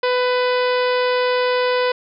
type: harmonic tone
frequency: 498.7 Hz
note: B4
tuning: 17 cents sharp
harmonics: 1 / 2 / 3 / 4 / 5 / 6 / 7 / 8 / 9 / 10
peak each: -17 / -23 / -27 / -29 / -31 / -33 / -34 / -35 / -36 / -37 dBFS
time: 0.03-1.92 s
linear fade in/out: 5 ms
effects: none